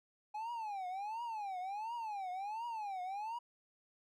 triangle tone with vibrato, 830.6 Hz, G#5, in tune, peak -37 dBFS, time 0.34-3.39 s, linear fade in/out 10 ms, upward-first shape triangle, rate 1.4 Hz, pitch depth 260 cents each way, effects none

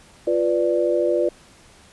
sine chord, B diminished, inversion second, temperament equal, 349.2 / 493.9 / 587.3 Hz, F4 / B4 / D5, 0 / 0 / 0 cents, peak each -21 / -22 / -21 dBFS, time 0.27-1.29 s, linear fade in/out 5 ms, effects pink hiss -50 dBFS RMS until 1.92 s + resampled to 24000 Hz

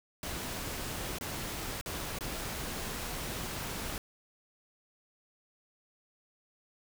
pink noise with dropouts, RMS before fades -38 dBFS, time 0.23-3.98 s, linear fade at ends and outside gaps 1 ms, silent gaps 1.185-1.21 / 1.812-1.86 / 2.187-2.208 s, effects none

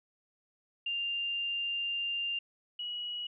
sine tone pair in turn, 2794 / 2915 Hz, F7 / F#7, 0 / -26 cents, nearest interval minor second, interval 74 cents, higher second, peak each -31 / -35 dBFS, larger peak first, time 0.86-2.39 / 2.79-3.27 s, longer first, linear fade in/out 5 ms, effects none

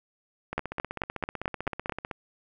two click trains, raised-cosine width 0.5 ms, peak -18 / -12 dBFS, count 26 / 7, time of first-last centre 0.53-2.112 / 0.58-1.896 s, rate 15.8 / 4.56 Hz, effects none

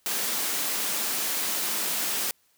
white high-pass noise, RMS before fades -28 dBFS, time 0.06-2.31 s, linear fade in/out 0 ms, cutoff 170 Hz, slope 48 dB/octave, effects white hiss -66 dBFS RMS until 2.57 s

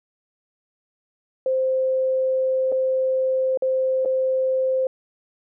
sine tone with dropouts, 522 Hz, C5, 4 cents flat, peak -18 dBFS, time 1.46-4.87 s, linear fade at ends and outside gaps 2 ms, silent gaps 2.719-2.723 / 3.574-3.622 / 4.05-4.057 s, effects none

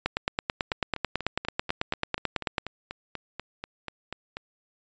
two click trains, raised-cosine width 0.3 ms, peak -18 / -9 dBFS, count 16 / 24, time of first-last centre 0.72-4.37 / 0.06-2.582 s, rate 4.11 / 9.12 Hz, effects resampled to 16000 Hz

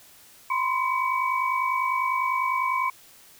sine tone cluster, 995 / 1045 / 2268 Hz, B5 / C6 / C#7, +13 / -2 / +39 cents, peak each -29 / -24 / -29 dBFS, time 0.5-2.9 s, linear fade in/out 5 ms, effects white hiss -52 dBFS RMS until 3.39 s

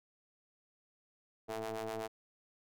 sawtooth ring-modulated tone, 110 Hz, A2, in tune, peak -31 dBFS, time 1.48-2.08 s, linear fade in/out 20 ms, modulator 554 Hz, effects none

